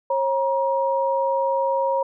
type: tone pair together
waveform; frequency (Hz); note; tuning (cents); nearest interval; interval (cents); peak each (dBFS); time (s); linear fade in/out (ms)
sine; 542 / 950; C#5 / A#5; -39 / +33; minor seventh; 972; -21 / -22; 0.1-2.03; 5
effects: none